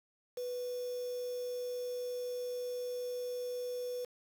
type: tone with quantisation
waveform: sine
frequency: 493.9 Hz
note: B4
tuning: in tune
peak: -36 dBFS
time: 0.37-4.05 s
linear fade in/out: 5 ms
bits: 8
effects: none